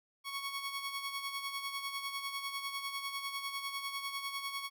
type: tone with tremolo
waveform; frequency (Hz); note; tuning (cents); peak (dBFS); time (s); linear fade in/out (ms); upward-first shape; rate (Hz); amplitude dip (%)
15% pulse; 1108.7; C#6; 0; -29; 0.24-4.7; 50; sine; 10; 55
effects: none